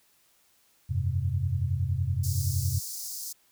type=chord; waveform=sine; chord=F suspended second; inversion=none; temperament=equal; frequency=87.31 / 98 / 130.81 Hz; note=F2 / G2 / C3; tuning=0 / 0 / 0 cents; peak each=-29 / -29 / -30 dBFS; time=0.89-2.8 s; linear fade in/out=20 ms
type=high-pass noise; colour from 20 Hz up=pink; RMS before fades=-37 dBFS; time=2.23-3.33 s; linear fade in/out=10 ms; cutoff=4800 Hz; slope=48 dB/octave
effects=white hiss -65 dBFS RMS until 3.51 s